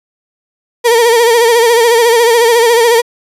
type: tone with vibrato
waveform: 35% pulse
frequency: 466.2 Hz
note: A#4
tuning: in tune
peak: -4 dBFS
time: 0.84-3.02 s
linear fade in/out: 20 ms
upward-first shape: sine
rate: 14 Hz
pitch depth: 67 cents each way
effects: resampled to 32000 Hz